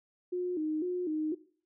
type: tone with vibrato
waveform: sine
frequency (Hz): 333.7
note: E4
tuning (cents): +21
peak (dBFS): -30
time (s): 0.32-1.35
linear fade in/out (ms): 10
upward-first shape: square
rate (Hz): 2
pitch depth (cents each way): 130
effects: noise-tail reverb RT60 0.5 s tail -19 dB re dry